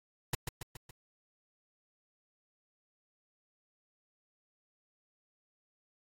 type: noise with echo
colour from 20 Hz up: pink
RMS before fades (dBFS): -31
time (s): 0.33-0.35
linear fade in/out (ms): 5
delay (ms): 140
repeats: 4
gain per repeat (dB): -5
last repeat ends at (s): 0.91
effects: AAC 48 kbps